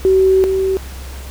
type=tone pair in turn; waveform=sine; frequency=380 / 382.2 Hz; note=F#4 / G4; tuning=+46 / -44 cents; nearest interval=unison; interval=10 cents; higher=second; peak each=-8 / -13 dBFS; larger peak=first; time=0.05-0.44 / 0.44-0.77 s; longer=first; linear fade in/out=0 ms; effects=added 66 Hz sine -28 dBFS peak until 1.3 s + pink hiss -36 dBFS RMS until 1.3 s